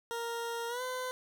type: tone with pitch glide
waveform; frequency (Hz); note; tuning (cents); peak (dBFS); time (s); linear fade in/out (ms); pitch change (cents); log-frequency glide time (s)
20% pulse; 466.2 to 508.4; A#4 to C5; 0 to -50; -30; 0.11-1.11; 0; +150; 0.68-0.82
effects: none